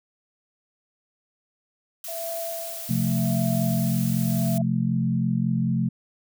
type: noise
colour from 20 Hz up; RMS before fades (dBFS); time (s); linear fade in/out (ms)
blue; -35; 2.04-4.58; 2
type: tone with tremolo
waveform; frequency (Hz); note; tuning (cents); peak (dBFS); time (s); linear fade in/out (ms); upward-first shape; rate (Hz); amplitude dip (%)
sine; 667; E5; +20; -29; 2.08-4.62; 5; sine; 0.87; 90
type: chord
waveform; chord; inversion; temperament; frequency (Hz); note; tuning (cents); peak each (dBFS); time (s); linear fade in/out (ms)
sine; F major; second; equal; 130.81 / 174.61 / 220; C3 / F3 / A3; 0 / 0 / 0; -25; 2.89-5.89; 10
effects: none